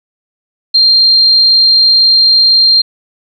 sine tone, 4186 Hz, C8, in tune, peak -4 dBFS, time 0.74-2.82 s, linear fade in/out 10 ms, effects none

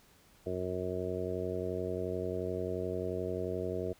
harmonic tone, 91.4 Hz, F#2, 21 cents flat, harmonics 1 / 2 / 3 / 4 / 5 / 6 / 7, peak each -41 / -43 / -44 / -38 / -38 / -44 / -41 dBFS, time 0.46-3.93 s, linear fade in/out 5 ms, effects pink hiss -63 dBFS RMS until 3.99 s

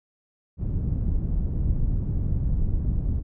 pink low-pass noise, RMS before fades -24 dBFS, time 0.57-3.23 s, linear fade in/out 50 ms, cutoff 130 Hz, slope 12 dB/octave, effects none

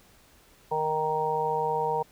harmonic tone, 155.8 Hz, D#3, 3 cents sharp, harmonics 1 / 3 / 4 / 5 / 6, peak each -39 / -29 / -38 / -31 / -28 dBFS, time 0.71-2.03 s, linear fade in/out 10 ms, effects pink hiss -58 dBFS RMS until 2.11 s

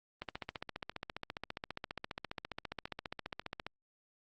click train, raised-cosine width 0.3 ms, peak -23 dBFS, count 52, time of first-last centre 0.22-3.666 s, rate 14.8 Hz, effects Opus 24 kbps

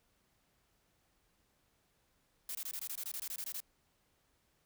blue noise bursts, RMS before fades -41 dBFS, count 14, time 2.49-3.603 s, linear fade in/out 2 ms, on 60 ms, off 21 ms, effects pink hiss -75 dBFS RMS until 4.65 s

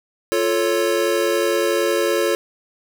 square chord, F augmented, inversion none, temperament equal, 349.2 / 440 / 554.4 Hz, F4 / A4 / C#5, 0 / 0 / 0 cents, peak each -22 dBFS, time 0.32-2.35 s, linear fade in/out 0 ms, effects none

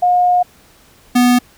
sine / square tone pair in turn, 717 / 246.1 Hz, F5 / B3, +45 / -6 cents, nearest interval octave + perfect fifth, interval 1851 cents, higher first, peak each -9 dBFS, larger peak neither, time 0.02-0.43 / 1.15-1.39 s, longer first, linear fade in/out 10 ms, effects pink hiss -48 dBFS RMS until 1.57 s

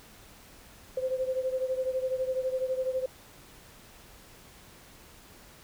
sine beating tone pair, 515 / 527 Hz, C5 / C5, -28 / +12 cents, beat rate 12 Hz, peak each -29 / -33 dBFS, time 0.97-3.06 s, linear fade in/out 5 ms, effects pink hiss -53 dBFS RMS until 5.63 s

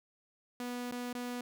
sawtooth tone with dropouts, 245 Hz, B3, 14 cents flat, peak -33 dBFS, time 0.6-1.41 s, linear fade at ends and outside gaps 2 ms, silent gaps 0.913-0.922 / 1.129-1.15 s, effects none

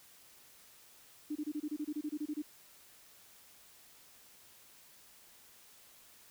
sine tone bursts, 299.9 Hz, D4, 36 cents sharp, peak -34 dBFS, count 14, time 1.3-2.422 s, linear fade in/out 10 ms, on 56 ms, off 26 ms, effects white hiss -60 dBFS RMS until 6.3 s

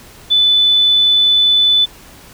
sine tone, 3495 Hz, A7, 12 cents flat, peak -8 dBFS, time 0.3-1.86 s, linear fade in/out 20 ms, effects pink hiss -40 dBFS RMS until 2.33 s

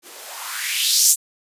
violet noise with band-pass filter sweep, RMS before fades -20 dBFS, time 0.02-1.16 s, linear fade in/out 50 ms, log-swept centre 300 to 8000 Hz, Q 2.8, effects resampled to 32000 Hz

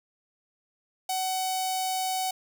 sawtooth tone with notch filter, 750 Hz, F#5, 23 cents sharp, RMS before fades -29 dBFS, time 1.09-2.31 s, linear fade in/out 5 ms, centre 1600 Hz, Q 0.51, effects none

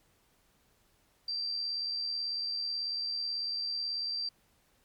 sine tone with amplitude modulation, 4699 Hz, D8, in tune, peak -30 dBFS, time 1.28-4.29 s, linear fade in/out 5 ms, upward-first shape sine, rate 78.2 Hz, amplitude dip 35%, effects pink hiss -69 dBFS RMS until 4.84 s + MP3 96 kbps

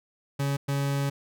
40% pulse tone bursts at uneven times, 140 Hz, C#3, 18 cents sharp, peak -24 dBFS, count 2, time 0.39-0.57 / 0.68-1.1 s, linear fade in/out 10 ms, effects none

